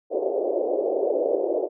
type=band-pass noise; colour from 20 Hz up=pink; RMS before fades=-24 dBFS; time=0.1-1.69 s; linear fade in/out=50 ms; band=360 to 640 Hz; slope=48 dB/octave; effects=none